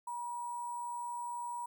sine tone with sample-and-hold, 962 Hz, B5, 46 cents flat, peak -37 dBFS, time 0.07-1.66 s, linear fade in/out 5 ms, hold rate 8820 Hz, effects none

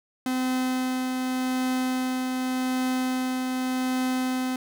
45% pulse tone with tremolo, 256.3 Hz, C4, 36 cents flat, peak -23 dBFS, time 0.26-4.56 s, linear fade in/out 2 ms, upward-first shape triangle, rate 0.86 Hz, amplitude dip 30%, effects none

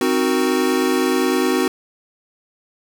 square chord, C half-diminished seventh, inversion none, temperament equal, 261.6 / 311.1 / 370 / 466.2 Hz, C4 / Eb4 / Gb4 / Bb4, 0 / 0 / 0 / 0 cents, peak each -21 / -24 / -20 / -26 dBFS, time 0.01-1.68 s, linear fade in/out 2 ms, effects none

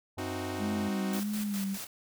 harmonic tone, 94.7 Hz, F#2, 41 cents sharp, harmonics 1 / 3 / 5 / 7 / 9 / 10, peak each -40 / -55 / -55 / -49 / -49 / -57 dBFS, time 0.17-0.89 s, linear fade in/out 10 ms
sawtooth chord, C diminished, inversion none, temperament equal, 261.6 / 311.1 / 370 Hz, C4 / Eb4 / Gb4, 0 / 0 / 0 cents, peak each -35 dBFS, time 0.18-1.2 s, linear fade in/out 5 ms
sine tone with vibrato, 203 Hz, G#3, 39 cents flat, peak -30 dBFS, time 0.58-1.78 s, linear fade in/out 50 ms, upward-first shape sine, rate 1.6 Hz, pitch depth 67 cents each way
white noise with tremolo, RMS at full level -40 dBFS, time 1.13-1.87 s, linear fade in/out 2 ms, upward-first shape square, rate 4.9 Hz, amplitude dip 55%
effects none

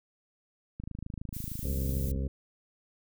click train, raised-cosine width 5 ms, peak -26 dBFS, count 37, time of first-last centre 0.8-2.158 s, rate 26.5 Hz
violet noise, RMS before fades -42 dBFS, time 1.33-2.12 s, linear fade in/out 10 ms
harmonic tone, 67.1 Hz, C2, 44 cents sharp, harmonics 1 / 2 / 3 / 4 / 6 / 7 / 8, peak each -30 / -36 / -40 / -42 / -46 / -47 / -48 dBFS, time 1.64-2.28 s, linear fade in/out 5 ms
effects none

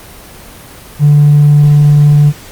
sine tone with hard clipping, 146.83 Hz, D3, in tune, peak -3 dBFS, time 0.99-2.33 s, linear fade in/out 50 ms, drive 1 dB, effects pink hiss -33 dBFS RMS until 2.51 s + Opus 24 kbps

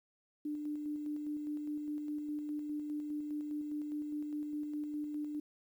sine tone with tremolo, 297.8 Hz, D4, 24 cents sharp, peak -35 dBFS, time 0.45-5.4 s, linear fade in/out 5 ms, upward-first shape square, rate 4.9 Hz, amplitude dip 30%, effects 11-bit

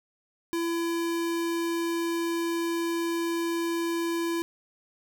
square tone, 336.5 Hz, E4, 36 cents sharp, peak -27 dBFS, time 0.53-4.42 s, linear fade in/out 0 ms, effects none

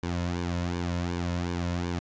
sawtooth tone with flanger, 87.31 Hz, F2, in tune, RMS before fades -30 dBFS, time 0.03-1.99 s, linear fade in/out 0 ms, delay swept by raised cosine 1.5 to 2.6 ms, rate 2.7 Hz, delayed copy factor -0.7, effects resampled to 16000 Hz

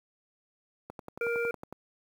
click train, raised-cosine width 1 ms, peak -26 dBFS, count 10, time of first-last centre 0.9-1.726 s, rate 10.9 Hz
harmonic tone, 469.6 Hz, A#4, 13 cents sharp, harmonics 1 / 3 / 5, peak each -29 / -34 / -36 dBFS, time 1.21-1.51 s, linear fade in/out 2 ms
effects high-pass 100 Hz 12 dB/octave + 9-bit

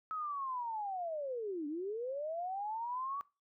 sine linear two-way sweep, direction down then up, 1292 to 284.2 to 1145 Hz, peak -36 dBFS, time 0.11-3.21 s, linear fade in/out 0 ms, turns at 1.67 s, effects noise-tail reverb RT60 0.3 s tail -21 dB re dry

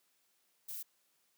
violet noise, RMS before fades -43 dBFS, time 0.68-0.83 s, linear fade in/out 10 ms, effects white hiss -75 dBFS RMS until 1.37 s + high-pass 150 Hz 12 dB/octave

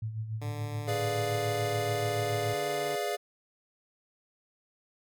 sine tone with tremolo, 110 Hz, A2, in tune, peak -30 dBFS, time 0.02-2.54 s, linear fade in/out 5 ms, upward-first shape sine, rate 7 Hz, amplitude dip 60%
10% pulse tone, 146.83 Hz, D3, in tune, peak -31 dBFS, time 0.41-2.96 s, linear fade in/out 10 ms
square chord, G# diminished seventh, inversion none, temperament equal, 415.3 / 493.9 / 587.3 / 698.5 Hz, G#4 / B4 / D5 / F5, 0 / 0 / 0 / 0 cents, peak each -35 / -40 / -36 / -35 dBFS, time 0.87-3.17 s, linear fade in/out 20 ms
effects none

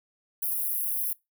white high-pass noise, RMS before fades -29 dBFS, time 0.42-1.13 s, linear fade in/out 5 ms, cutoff 10000 Hz, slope 96 dB/octave, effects noise-tail reverb RT60 0.2 s tail -22 dB re dry

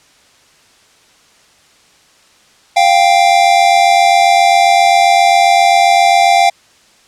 square tone pair together, 698.5 / 786 Hz, F5 / G5, 0 / +4 cents, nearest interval major second, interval 204 cents, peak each -10 dBFS, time 2.76-6.5 s, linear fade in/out 10 ms, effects white hiss -48 dBFS RMS until 7.07 s + low-pass 7000 Hz 12 dB/octave

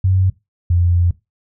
sine tone pair in turn, 94 / 87.26 Hz, F#2 / F2, +28 / -1 cents, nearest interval minor second, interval 129 cents, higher first, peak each -11 dBFS, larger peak neither, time 0.04-0.3 / 0.7-1.11 s, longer second, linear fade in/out 5 ms, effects noise-tail reverb RT60 0.2 s tail -18 dB re dry

